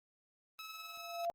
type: tone with tremolo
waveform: 15% pulse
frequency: 1295 Hz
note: E6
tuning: 31 cents flat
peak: -38 dBFS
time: 0.59-1.25 s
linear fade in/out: 0 ms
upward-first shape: sine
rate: 20 Hz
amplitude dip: 40%
type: tone with exponential growth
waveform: sine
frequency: 685 Hz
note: F5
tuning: 34 cents flat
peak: -31 dBFS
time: 0.74-1.3 s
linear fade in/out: 0 ms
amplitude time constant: 120 ms
effects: Opus 24 kbps